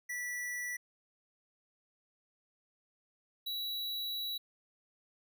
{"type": "tone pair in turn", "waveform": "square", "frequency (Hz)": [1958, 3916], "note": ["B6", "B7"], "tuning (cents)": [-15, -15], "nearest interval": "octave", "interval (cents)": 1200, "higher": "second", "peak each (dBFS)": [-37, -36], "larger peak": "second", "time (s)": [[0.09, 0.77], [3.46, 4.38]], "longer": "second", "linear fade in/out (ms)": 10, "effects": []}